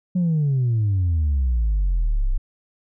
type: exponential sweep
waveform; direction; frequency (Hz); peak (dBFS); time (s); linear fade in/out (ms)
sine; down; 185 to 30.25; -15; 0.15-2.38; 10
effects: tanh soft clip ceiling -15 dBFS